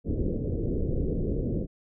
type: low-pass noise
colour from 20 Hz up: pink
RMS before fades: -28 dBFS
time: 0.04-1.67 s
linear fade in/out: 50 ms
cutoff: 500 Hz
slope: 48 dB/octave
effects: none